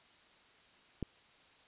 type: click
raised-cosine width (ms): 3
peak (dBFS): -23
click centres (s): 1.027
effects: white hiss -63 dBFS RMS until 1.67 s + resampled to 8000 Hz